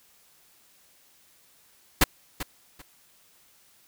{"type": "noise with echo", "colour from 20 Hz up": "pink", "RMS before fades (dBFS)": -17, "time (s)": [2.01, 2.04], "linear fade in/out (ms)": 5, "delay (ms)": 390, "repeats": 2, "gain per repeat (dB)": -14, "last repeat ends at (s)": 2.82, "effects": ["white hiss -60 dBFS RMS until 3.87 s"]}